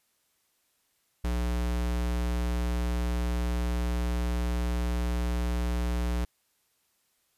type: tone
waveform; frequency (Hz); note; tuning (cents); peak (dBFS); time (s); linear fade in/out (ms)
square; 60; B1; -49; -27; 1.24-6.25; 5
effects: white hiss -72 dBFS RMS until 7.37 s + resampled to 32000 Hz